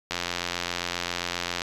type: click train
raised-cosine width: 0.2 ms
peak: -10 dBFS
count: 133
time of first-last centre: 0.11-1.619 s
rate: 87.5 Hz
effects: resampled to 24000 Hz